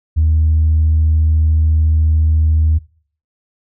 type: tone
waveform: sine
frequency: 78.5 Hz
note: D#2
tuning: 16 cents sharp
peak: -8 dBFS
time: 0.16-2.79 s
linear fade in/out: 20 ms
effects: noise-tail reverb RT60 0.5 s tail -22 dB re dry + tanh soft clip ceiling -6 dBFS